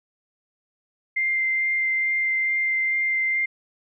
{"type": "tone with vibrato", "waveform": "sine", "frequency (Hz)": 2093, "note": "C7", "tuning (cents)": 0, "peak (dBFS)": -20, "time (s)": [1.16, 3.46], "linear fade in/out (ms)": 10, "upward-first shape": "sine", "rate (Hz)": 2.3, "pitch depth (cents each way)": 8, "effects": []}